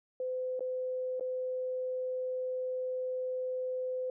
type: tone with dropouts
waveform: sine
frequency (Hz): 510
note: C5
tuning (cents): -44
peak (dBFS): -32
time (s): 0.2-4.1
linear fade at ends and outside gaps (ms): 2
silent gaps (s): 0.594-0.606 / 1.197-1.208
effects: none